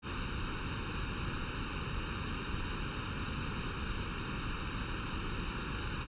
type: noise with comb filter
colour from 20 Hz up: pink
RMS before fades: -37 dBFS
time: 0.02-6.07 s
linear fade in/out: 50 ms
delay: 0.74 ms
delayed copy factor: +0.9
effects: resampled to 8000 Hz